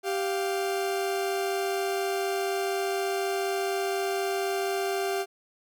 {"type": "tone pair together", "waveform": "40% pulse", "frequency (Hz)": [391.3, 698.5], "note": ["G4", "F5"], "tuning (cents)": [-3, 0], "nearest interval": "minor seventh", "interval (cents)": 1003, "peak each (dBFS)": [-27, -31], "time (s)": [0.03, 5.26], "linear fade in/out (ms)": 50, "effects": []}